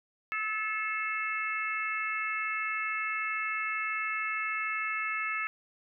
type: harmonic tone with a mistuned harmonic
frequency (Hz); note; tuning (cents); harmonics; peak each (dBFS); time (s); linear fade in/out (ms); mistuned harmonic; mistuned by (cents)
433.1; A4; -27; 3 / 4 / 5 / 6; -35 / -37 / -34 / -37; 0.32-5.47; 0; 6; +28
effects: none